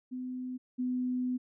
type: tone pair in turn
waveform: sine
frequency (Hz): 253.5 / 251.3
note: B3 / B3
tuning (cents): +45 / +30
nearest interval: unison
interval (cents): 15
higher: first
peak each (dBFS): -35 / -29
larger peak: second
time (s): 0.11-0.58 / 0.78-1.38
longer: second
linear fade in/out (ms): 20
effects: none